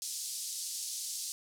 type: band-pass noise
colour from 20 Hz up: pink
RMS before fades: -39 dBFS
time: 0.02-1.32 s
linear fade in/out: 0 ms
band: 4700 to 11000 Hz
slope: 24 dB/octave
effects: none